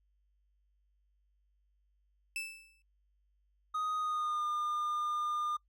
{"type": "tone with exponential decay", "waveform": "40% pulse", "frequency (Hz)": 2637, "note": "E7", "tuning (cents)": 0, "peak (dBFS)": -32, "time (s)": [2.36, 2.82], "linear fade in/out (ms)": 1, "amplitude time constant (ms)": 100}
{"type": "tone with pitch glide", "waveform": "triangle", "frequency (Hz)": [1248, 1208.3], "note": ["D#6", "D6"], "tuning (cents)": [5, 49], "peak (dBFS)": -30, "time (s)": [3.74, 5.57], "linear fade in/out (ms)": 10, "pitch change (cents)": -56, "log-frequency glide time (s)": [3.97, 4.45]}
{"effects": ["noise-tail reverb RT60 0.1 s tail -23 dB re dry", "added 50 Hz sine -70 dBFS peak until 5.68 s"]}